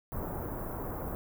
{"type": "band-stop noise", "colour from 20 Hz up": "pink", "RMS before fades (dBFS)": -37, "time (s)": [0.12, 1.15], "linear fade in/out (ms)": 0, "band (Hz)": [1200, 15000], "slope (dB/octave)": 24, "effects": []}